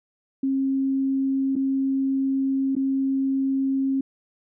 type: tone with dropouts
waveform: sine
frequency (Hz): 269.2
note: C4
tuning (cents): +49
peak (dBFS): -20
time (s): 0.43-4.01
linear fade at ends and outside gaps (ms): 5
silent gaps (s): 1.556-1.562 / 2.753-2.764
effects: none